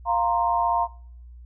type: chord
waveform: sine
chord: F suspended fourth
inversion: none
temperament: just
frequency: 698.5 / 931.3 / 1047.7 Hz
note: F5 / Bb5 / C6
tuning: 0 / -2 / +2 cents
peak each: -24 / -22 / -26 dBFS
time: 0.05-0.88 s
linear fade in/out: 50 ms
effects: noise-tail reverb RT60 0.7 s tail -25 dB re dry + added 60 Hz sine -41 dBFS peak until 1.45 s